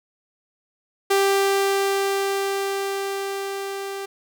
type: tone with level ramp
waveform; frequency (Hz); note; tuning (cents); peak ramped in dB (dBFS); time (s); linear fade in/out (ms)
sawtooth; 393.5; G4; +7; -12 to -25; 1.1-4.06; 10
effects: none